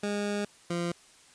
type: tone pair in turn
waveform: 20% pulse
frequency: 205.1 / 172.47 Hz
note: G#3 / F3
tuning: -21 / -21 cents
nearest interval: minor third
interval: 300 cents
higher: first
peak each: -24 dBFS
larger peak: neither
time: 0.03-0.45 / 0.7-0.92 s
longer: first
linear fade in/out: 5 ms
effects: white hiss -57 dBFS RMS until 1.34 s + resampled to 22050 Hz